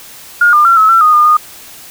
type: tone with pitch steps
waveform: sine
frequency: 1423 / 1203 / 1363 / 1290 / 1348 / 1238 / 1212 / 1227 Hz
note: F6 / D6 / F6 / E6 / E6 / D#6 / D#6 / D#6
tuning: +32 / +41 / -43 / -38 / +38 / -9 / -46 / -25 cents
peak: -4 dBFS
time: 0.41-1.37 s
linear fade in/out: 5 ms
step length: 120 ms
effects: white hiss -34 dBFS RMS until 1.9 s